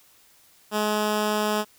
10% pulse tone, 211.6 Hz, G#3, 33 cents sharp, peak -14 dBFS, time 0.71-1.65 s, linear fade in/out 50 ms, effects white hiss -57 dBFS RMS until 1.78 s

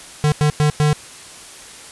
square tone bursts at uneven times, 150 Hz, D3, 37 cents sharp, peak -13 dBFS, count 4, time 0.24-0.32 / 0.41-0.5 / 0.6-0.7 / 0.8-0.93 s, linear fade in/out 0 ms, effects white hiss -38 dBFS RMS until 1.91 s + resampled to 24000 Hz

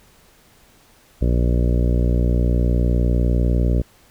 harmonic tone, 59.9 Hz, A#1, 48 cents sharp, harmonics 1 / 2 / 3 / 4 / 5 / 6 / 7 / 8 / 9 / 10, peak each -16 / -22 / -26 / -28 / -30 / -32 / -33 / -34 / -35 / -36 dBFS, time 1.21-3.82 s, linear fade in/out 10 ms, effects pink hiss -53 dBFS RMS until 4.1 s

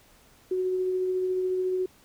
sine tone with tremolo, 370 Hz, F#4, in tune, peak -23 dBFS, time 0.51-1.86 s, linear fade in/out 5 ms, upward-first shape triangle, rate 14 Hz, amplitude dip 25%, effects pink hiss -58 dBFS RMS until 2.04 s

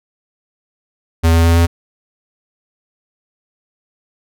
square tone with pitch steps, 82.41 / 83.13 / 83.85 / 84.58 Hz, E2 / E2 / E2 / E2, 0 / +15 / +30 / +45 cents, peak -9 dBFS, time 1.23-1.67 s, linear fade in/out 20 ms, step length 110 ms, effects none

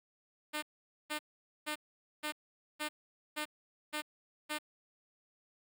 5% pulse tone bursts, 302.1 Hz, D4, 49 cents sharp, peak -24 dBFS, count 8, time 0.53-4.588 s, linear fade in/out 20 ms, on 96 ms, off 470 ms, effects none

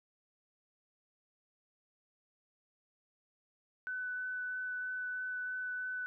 sine tone with vibrato, 1500 Hz, F#6, 23 cents sharp, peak -36 dBFS, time 3.87-6.06 s, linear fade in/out 0 ms, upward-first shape sine, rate 3.1 Hz, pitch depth 8 cents each way, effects none

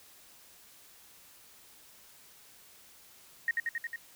sine tone with echo, 1864.7 Hz, A#6, in tune, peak -25 dBFS, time 3.48-3.51 s, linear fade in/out 2 ms, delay 90 ms, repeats 5, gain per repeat -2 dB, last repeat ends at 3.96 s, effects white hiss -57 dBFS RMS until 4.15 s

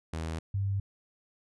sawtooth / sine tone pair in turn, 80.6 / 98.64 Hz, E2 / G2, -38 / +11 cents, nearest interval minor third, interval 349 cents, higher second, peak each -29 / -27 dBFS, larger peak second, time 0.13-0.39 / 0.54-0.8 s, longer neither, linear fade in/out 5 ms, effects resampled to 24000 Hz

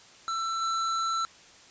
square tone with level steps, 1336 Hz, E6, 23 cents sharp, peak -29 / -27 dBFS, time 0.28-1.25 s, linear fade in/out 0 ms, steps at 0.61 s, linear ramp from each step 10 ms, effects white hiss -53 dBFS RMS until 1.7 s + resampled to 16000 Hz

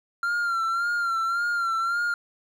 triangle tone with vibrato, 1379 Hz, F6, 22 cents flat, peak -21 dBFS, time 0.23-2.14 s, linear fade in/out 2 ms, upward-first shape sine, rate 1.8 Hz, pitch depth 52 cents each way, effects none

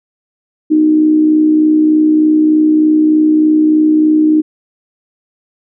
sine tone with amplitude modulation, 308.6 Hz, D#4, 14 cents flat, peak -4 dBFS, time 0.7-4.42 s, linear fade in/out 20 ms, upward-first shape sine, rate 63.3 Hz, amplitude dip 45%, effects none

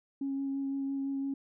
sine tone with vibrato, 274 Hz, C#4, 20 cents flat, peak -30 dBFS, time 0.21-1.34 s, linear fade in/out 5 ms, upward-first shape sine, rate 5.9 Hz, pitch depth 11 cents each way, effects tanh soft clip ceiling -26 dBFS

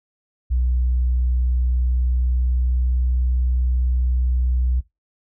sine tone with pitch glide, 61.9 to 62.29 Hz, B1 to B1, +5 to +15 cents, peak -15 dBFS, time 0.5-4.81 s, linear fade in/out 20 ms, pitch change +10 cents, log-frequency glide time 1.66-3.09 s, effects noise-tail reverb RT60 0.2 s tail -20 dB re dry + tanh soft clip ceiling -13 dBFS

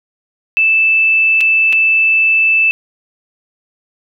sine tone with dropouts, 2637 Hz, E7, in tune, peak -8 dBFS, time 0.57-2.71 s, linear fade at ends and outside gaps 0 ms, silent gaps 1.407-1.411 / 1.726-1.73 s, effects none

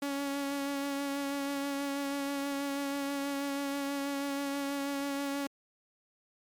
sawtooth tone with vibrato, 280 Hz, C#4, 18 cents sharp, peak -28 dBFS, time 0.02-5.47 s, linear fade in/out 5 ms, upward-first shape sine, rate 6.2 Hz, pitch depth 19 cents each way, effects MP3 96 kbps

